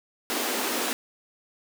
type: high-pass noise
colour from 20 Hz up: pink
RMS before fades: -28 dBFS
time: 0.3-0.93 s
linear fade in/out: 0 ms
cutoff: 220 Hz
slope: 96 dB/octave
effects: none